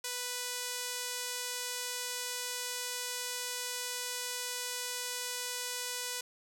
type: tone with band-pass filter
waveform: sawtooth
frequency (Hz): 493.9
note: B4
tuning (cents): 0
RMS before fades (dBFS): -38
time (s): 0.04-6.21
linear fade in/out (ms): 5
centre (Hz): 7900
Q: 0.76
effects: none